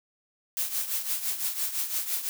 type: noise with tremolo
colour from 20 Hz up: blue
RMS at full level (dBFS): -27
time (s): 0.57-2.29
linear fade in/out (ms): 0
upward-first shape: triangle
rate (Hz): 5.9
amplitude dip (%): 75
effects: none